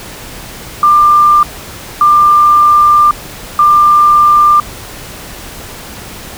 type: tone bursts at uneven times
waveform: sine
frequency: 1192 Hz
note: D6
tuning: 25 cents sharp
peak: -3 dBFS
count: 3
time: 0.83-1.43 / 2.01-3.11 / 3.59-4.6 s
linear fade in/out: 2 ms
effects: pink hiss -28 dBFS RMS until 6.37 s